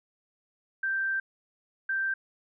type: tone bursts at uneven times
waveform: sine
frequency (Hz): 1568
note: G6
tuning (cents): 0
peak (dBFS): -26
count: 2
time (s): 0.83-1.2 / 1.89-2.14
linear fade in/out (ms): 5
effects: none